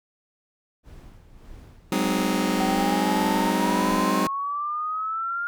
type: noise with tremolo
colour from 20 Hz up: brown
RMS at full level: -43 dBFS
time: 0.83-4.07 s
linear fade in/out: 50 ms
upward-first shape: sine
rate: 1.7 Hz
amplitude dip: 60%
type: chord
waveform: sawtooth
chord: Ab dominant seventh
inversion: third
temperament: just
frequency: 186.89 / 207.7 / 259.6 / 311.5 Hz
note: Gb3 / Ab3 / C4 / Eb4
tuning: +18 / 0 / -13 / +2 cents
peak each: -23 dBFS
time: 1.92-4.27 s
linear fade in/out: 2 ms
type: exponential sweep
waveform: sine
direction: up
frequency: 759 to 1413 Hz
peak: -25 dBFS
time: 2.6-5.47 s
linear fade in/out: 0 ms
effects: none